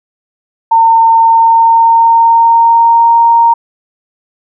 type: tone with pitch glide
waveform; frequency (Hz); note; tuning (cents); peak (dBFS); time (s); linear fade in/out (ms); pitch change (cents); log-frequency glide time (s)
sine; 909 to 928.6; A#5 to A#5; -44 to -7; -3; 0.71-3.54; 10; +37; 1.16-3.14
effects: none